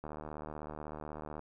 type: click train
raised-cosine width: 1 ms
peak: -29 dBFS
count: 104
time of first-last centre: 0.04-1.393 s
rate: 76.1 Hz
effects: none